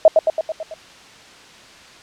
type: tone with echo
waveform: sine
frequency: 637 Hz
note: D#5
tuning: 41 cents sharp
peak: -4 dBFS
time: 0.05-0.08 s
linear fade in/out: 2 ms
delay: 110 ms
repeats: 6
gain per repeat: -4 dB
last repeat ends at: 0.74 s
effects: white hiss -43 dBFS RMS until 2.02 s + low-pass 5000 Hz 12 dB/octave